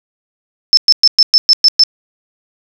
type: tone bursts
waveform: sine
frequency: 5274 Hz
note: E8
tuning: in tune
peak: -3 dBFS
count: 8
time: 0.73-1.836 s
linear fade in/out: 0 ms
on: 42 ms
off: 110 ms
effects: none